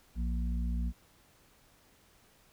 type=harmonic tone; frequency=59 Hz; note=A#1; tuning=22 cents sharp; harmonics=1 / 3 / 4; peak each=-30 / -40 / -42 dBFS; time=0.15-0.93 s; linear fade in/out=50 ms; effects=pink hiss -64 dBFS RMS until 2.52 s